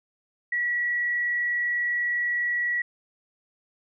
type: tone with frequency modulation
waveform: sine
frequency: 1932 Hz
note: B6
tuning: 39 cents flat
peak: -23 dBFS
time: 0.52-2.82 s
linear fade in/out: 5 ms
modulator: 43.8 Hz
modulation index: 0.34
effects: none